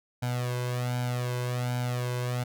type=tone with flanger; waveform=sawtooth; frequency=123.47 Hz; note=B2; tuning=in tune; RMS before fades=-30 dBFS; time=0.22-2.44 s; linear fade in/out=10 ms; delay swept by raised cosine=1.3 to 1.96 ms; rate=1.3 Hz; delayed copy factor=+0.8; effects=none